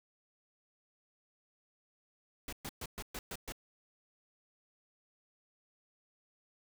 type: noise bursts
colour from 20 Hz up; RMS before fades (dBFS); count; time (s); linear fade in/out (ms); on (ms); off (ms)
pink; -42; 7; 2.48-3.522; 2; 46; 120
effects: none